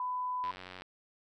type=tone; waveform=sine; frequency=1000 Hz; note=B5; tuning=21 cents sharp; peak=-32 dBFS; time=0-0.51 s; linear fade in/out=2 ms
type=click train; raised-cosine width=0.3 ms; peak=-29 dBFS; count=36; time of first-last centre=0.44-0.82 s; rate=92 Hz
effects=none